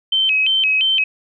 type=tone with vibrato; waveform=sine; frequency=2812 Hz; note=F7; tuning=11 cents sharp; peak=-13 dBFS; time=0.12-1.04 s; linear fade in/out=5 ms; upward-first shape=square; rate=2.9 Hz; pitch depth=170 cents each way; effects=none